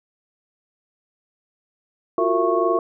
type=tone cluster; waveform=sine; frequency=346 / 368.6 / 457.2 / 668 / 1102 Hz; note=F4 / F#4 / A#4 / E5 / C#6; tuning=-16 / -7 / -34 / +23 / -11 cents; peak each=-23 dBFS; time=2.18-2.79 s; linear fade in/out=2 ms; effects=none